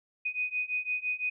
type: beating tone pair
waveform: sine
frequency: 2489 / 2494.9 Hz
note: D#7 / D#7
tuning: 0 / +4 cents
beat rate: 5.9 Hz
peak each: -33 / -32 dBFS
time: 0.25-1.3 s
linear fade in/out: 10 ms
effects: none